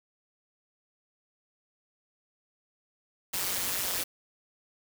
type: noise with amplitude modulation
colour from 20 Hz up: white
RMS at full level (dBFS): -28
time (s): 3.33-4.04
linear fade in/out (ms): 10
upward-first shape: sine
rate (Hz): 185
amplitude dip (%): 75
effects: none